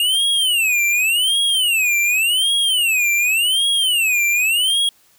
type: tone with vibrato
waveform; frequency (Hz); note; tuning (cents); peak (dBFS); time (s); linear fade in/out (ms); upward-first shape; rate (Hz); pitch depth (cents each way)
square; 2790; F7; -2; -15; 0-4.89; 2; sine; 0.88; 290
effects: white hiss -55 dBFS RMS until 5.18 s